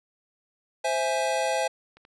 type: chord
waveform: square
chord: C augmented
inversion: none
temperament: equal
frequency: 523.3 / 659.3 / 830.6 Hz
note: C5 / E5 / G#5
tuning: 0 / 0 / 0 cents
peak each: -29 dBFS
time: 0.84-1.68 s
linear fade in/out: 10 ms
type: clicks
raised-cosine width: 0.3 ms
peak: -36 dBFS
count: 2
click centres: 1.97 / 2.051 s
effects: resampled to 24000 Hz